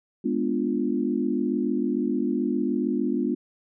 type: chord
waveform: sine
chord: G# diminished seventh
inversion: none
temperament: equal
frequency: 207.7 / 246.9 / 293.7 / 349.2 Hz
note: G#3 / B3 / D4 / F4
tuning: 0 / 0 / 0 / 0 cents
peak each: -29 / -26 / -28 / -29 dBFS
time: 0.24-3.35 s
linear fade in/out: 10 ms
effects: none